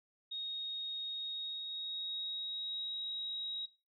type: tone with pitch glide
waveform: sine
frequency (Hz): 3737 to 3813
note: A#7 to A#7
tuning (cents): +4 to +38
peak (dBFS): -38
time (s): 0.31-3.66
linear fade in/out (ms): 10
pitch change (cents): +34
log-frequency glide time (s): 1.05-2.95
effects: noise-tail reverb RT60 0.3 s tail -18 dB re dry